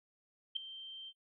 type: tone with ADSR envelope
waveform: sine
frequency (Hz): 3136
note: G7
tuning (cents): 0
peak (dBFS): -29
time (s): 0.55-1.13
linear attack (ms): 15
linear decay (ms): 3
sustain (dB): -16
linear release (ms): 49
effects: noise-tail reverb RT60 0.1 s tail -23 dB re dry